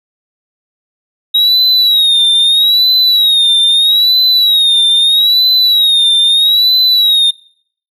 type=tone with vibrato; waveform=triangle; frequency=3800 Hz; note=A#7; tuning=33 cents sharp; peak=-5 dBFS; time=1.34-7.31 s; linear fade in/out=10 ms; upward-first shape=sine; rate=0.78 Hz; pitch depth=100 cents each way; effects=noise-tail reverb RT60 0.6 s tail -24 dB re dry